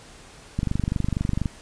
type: click train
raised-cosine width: 5 ms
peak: -11 dBFS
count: 22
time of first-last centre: 0.59-1.458 s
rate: 24.2 Hz
effects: pink hiss -47 dBFS RMS until 1.61 s + resampled to 22050 Hz